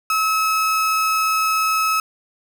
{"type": "tone", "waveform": "35% pulse", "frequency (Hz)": 1291, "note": "E6", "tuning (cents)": -37, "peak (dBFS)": -15, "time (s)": [0.1, 2], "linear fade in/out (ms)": 2, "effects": []}